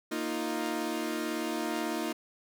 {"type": "chord", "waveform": "sawtooth", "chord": "Bb suspended fourth", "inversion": "none", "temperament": "equal", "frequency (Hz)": [233.1, 311.1, 349.2], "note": ["Bb3", "Eb4", "F4"], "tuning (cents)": [0, 0, 0], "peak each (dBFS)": [-33, -30, -32], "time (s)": [0.11, 2.13], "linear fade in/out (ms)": 10, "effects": []}